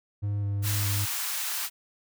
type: tone with vibrato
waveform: triangle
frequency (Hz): 101.4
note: G#2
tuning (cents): -41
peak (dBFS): -24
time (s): 0.22-1.06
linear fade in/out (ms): 20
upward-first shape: square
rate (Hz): 2.4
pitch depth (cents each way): 13
type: high-pass noise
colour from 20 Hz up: white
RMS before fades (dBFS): -31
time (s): 0.62-1.7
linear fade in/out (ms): 50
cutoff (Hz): 820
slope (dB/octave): 24
effects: none